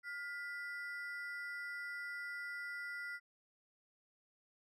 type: ring-modulated tone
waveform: triangle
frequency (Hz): 1700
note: G#6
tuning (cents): +40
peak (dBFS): -37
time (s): 0.03-3.2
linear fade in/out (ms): 50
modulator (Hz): 280
effects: none